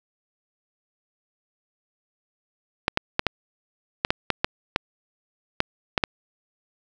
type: clicks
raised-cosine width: 0.3 ms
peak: -3 dBFS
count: 12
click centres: 2.881 / 2.974 / 3.194 / 3.267 / 4.049 / 4.105 / 4.303 / 4.445 / 4.761 / 5.604 / 5.978 / 6.038 s
effects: none